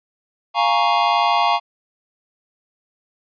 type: chord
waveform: square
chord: Bb minor seventh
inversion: second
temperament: equal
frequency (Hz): 698.5 / 830.6 / 932.3 / 1108.7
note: F5 / Ab5 / Bb5 / Db6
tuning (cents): 0 / 0 / 0 / 0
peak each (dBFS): -21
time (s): 0.54-1.6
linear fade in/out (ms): 50
effects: resampled to 11025 Hz

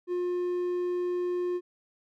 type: tone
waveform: triangle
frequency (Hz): 356.2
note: F4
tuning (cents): +34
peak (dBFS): -25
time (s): 0.07-1.61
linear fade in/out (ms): 50
effects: none

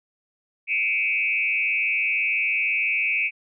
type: tone with frequency modulation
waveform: sine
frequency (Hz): 2418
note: D7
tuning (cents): +50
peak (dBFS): -20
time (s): 0.67-3.31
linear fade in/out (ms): 50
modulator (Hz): 106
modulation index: 2
effects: none

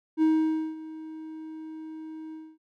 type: tone with ADSR envelope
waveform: triangle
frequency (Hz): 315.8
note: D#4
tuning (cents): +26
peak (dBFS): -16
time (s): 0.17-2.58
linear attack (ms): 52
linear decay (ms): 530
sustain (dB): -19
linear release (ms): 250
effects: none

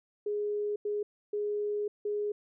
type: tone bursts at uneven times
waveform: sine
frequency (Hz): 415.3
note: G#4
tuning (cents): 0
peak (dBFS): -29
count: 4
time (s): 0.26-0.76 / 0.85-1.03 / 1.33-1.88 / 2.05-2.32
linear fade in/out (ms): 5
effects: none

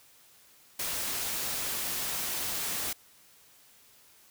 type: noise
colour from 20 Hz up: white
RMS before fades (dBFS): -33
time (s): 0.79-2.93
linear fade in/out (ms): 5
effects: white hiss -59 dBFS RMS until 4.3 s

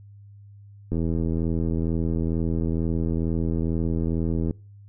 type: click train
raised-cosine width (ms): 3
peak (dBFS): -14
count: 296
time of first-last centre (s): 0.92-4.509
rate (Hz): 82.2
effects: noise-tail reverb RT60 0.4 s tail -25 dB re dry + added 101 Hz sine -44 dBFS peak until 4.88 s

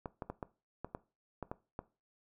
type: clicks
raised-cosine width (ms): 1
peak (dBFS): -25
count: 9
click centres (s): 0.058 / 0.222 / 0.3 / 0.428 / 0.846 / 0.949 / 1.427 / 1.515 / 1.791
effects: noise-tail reverb RT60 0.3 s tail -18 dB re dry

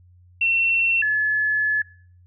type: tone pair in turn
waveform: sine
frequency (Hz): 2709 / 1715.5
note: E7 / A6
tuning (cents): +47 / -44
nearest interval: minor sixth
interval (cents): 791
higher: first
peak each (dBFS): -17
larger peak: neither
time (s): 0.41-1.02 / 1.02-1.82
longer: second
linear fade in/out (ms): 5
effects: noise-tail reverb RT60 0.5 s tail -20 dB re dry + added 89 Hz sine -49 dBFS peak until 2.26 s

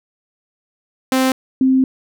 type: tone pair in turn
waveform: sawtooth / sine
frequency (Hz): 261 / 262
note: C4 / C4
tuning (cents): -4 / +2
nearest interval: unison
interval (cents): 6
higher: second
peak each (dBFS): -9 / -10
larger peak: first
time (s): 1.12-1.32 / 1.61-1.84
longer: second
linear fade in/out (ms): 2
effects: none

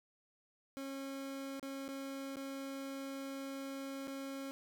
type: tone with dropouts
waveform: 30% pulse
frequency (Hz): 272.5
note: C#4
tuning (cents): -29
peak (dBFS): -39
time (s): 0.77-4.51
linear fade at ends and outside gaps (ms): 0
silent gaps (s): 1.596-1.628 / 1.88-1.888 / 2.358-2.368 / 4.073-4.079
effects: none

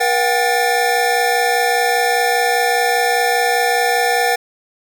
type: tone cluster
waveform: square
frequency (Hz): 479 / 724 / 789 / 1763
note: A#4 / F#5 / G5 / A6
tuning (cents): +47 / -38 / +11 / +3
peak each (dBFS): -20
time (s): 0-4.36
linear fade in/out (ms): 10
effects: none

